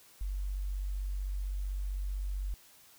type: tone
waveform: sine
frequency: 47.84 Hz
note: G1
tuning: 41 cents flat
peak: -32 dBFS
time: 0.21-2.54 s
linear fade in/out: 0 ms
effects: white hiss -59 dBFS RMS until 2.98 s